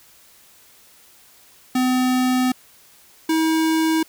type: tone pair in turn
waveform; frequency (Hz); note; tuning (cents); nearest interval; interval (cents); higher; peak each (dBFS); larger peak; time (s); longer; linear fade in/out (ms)
square; 254.2 / 320.3; C4 / E4; -50 / -50; major third; 400; second; -17; neither; 1.75-2.52 / 3.29-4.03; first; 5
effects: white hiss -51 dBFS RMS until 4.08 s